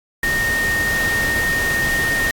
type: tone in noise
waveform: sine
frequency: 1844 Hz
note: A#6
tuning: 19 cents flat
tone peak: -17 dBFS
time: 0.23-2.31 s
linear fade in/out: 2 ms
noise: pink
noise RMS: -25 dBFS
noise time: 0.23-2.31 s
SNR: +5 dB
effects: AAC 64 kbps